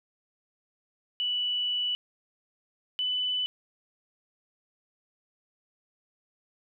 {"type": "tone pair in turn", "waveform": "sine", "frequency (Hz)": [2960, 2994], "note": ["F#7", "F#7"], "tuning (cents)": [0, 20], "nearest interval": "unison", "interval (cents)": 20, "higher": "second", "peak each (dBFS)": -26, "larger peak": "neither", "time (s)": [[1.2, 1.95], [2.99, 3.46]], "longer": "first", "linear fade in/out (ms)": 0, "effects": []}